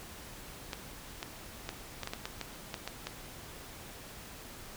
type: clicks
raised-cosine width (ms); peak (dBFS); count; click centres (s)
0.2; -19; 11; 0.732 / 1.229 / 1.691 / 2.033 / 2.074 / 2.135 / 2.255 / 2.413 / 2.742 / 2.876 / 3.07
effects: pink hiss -48 dBFS RMS until 4.76 s